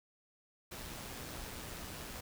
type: noise with amplitude modulation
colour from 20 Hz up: pink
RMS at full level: -44 dBFS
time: 0.71-2.21 s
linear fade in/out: 10 ms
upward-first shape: sine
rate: 121 Hz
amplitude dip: 35%
effects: none